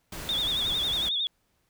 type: noise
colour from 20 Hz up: pink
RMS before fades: -38 dBFS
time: 0.12-1.09 s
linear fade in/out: 5 ms
type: tone with vibrato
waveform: sine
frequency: 3520 Hz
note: A7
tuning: in tune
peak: -25 dBFS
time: 0.29-1.27 s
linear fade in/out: 0 ms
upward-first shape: sine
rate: 11 Hz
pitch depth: 95 cents each way
effects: pink hiss -72 dBFS RMS until 1.69 s